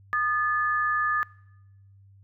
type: tone pair together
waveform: sine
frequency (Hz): 1223 / 1729.6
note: D#6 / A6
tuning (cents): -30 / -30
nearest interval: tritone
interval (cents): 600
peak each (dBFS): -25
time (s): 0.13-1.23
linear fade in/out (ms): 0
effects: noise-tail reverb RT60 0.9 s tail -23 dB re dry + added 98 Hz sine -51 dBFS peak until 2.23 s